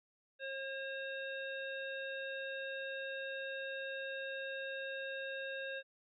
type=harmonic tone with a mistuned harmonic; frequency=539 Hz; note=C#5; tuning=49 cents flat; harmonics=1 / 3 / 5 / 7; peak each=-43 / -43 / -49 / -51 dBFS; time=0.39-5.83 s; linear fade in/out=50 ms; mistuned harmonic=7; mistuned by=-25 cents; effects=none